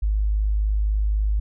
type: tone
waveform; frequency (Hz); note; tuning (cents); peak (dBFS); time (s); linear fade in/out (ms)
sine; 51.91; G#1; 0; -18; 0.02-1.4; 10
effects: none